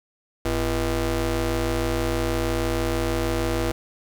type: ring-modulated tone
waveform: 20% pulse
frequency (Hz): 146.83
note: D3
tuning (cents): 0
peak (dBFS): -14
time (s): 0.45-3.72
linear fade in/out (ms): 5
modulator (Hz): 190
effects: none